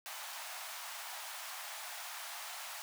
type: high-pass noise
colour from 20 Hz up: pink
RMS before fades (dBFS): -45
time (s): 0.06-2.82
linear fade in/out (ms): 0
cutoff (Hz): 680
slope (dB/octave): 48
effects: none